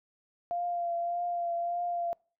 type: tone with vibrato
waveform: sine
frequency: 693 Hz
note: F5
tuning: 14 cents flat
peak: -29 dBFS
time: 0.51-2.13 s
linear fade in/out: 0 ms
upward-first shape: triangle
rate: 1.7 Hz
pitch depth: 26 cents each way
effects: noise-tail reverb RT60 0.4 s tail -26 dB re dry